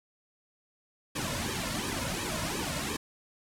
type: noise with flanger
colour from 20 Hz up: pink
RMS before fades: -33 dBFS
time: 1.15-2.97 s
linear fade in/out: 10 ms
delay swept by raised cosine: 1.4 to 2.6 ms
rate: 2.8 Hz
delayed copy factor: -0.85
effects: low-pass 11000 Hz 12 dB/octave